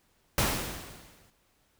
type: noise with exponential decay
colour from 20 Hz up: pink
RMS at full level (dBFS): -24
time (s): 0.38-1.3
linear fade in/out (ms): 1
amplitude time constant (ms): 200
effects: pink hiss -69 dBFS RMS until 1.79 s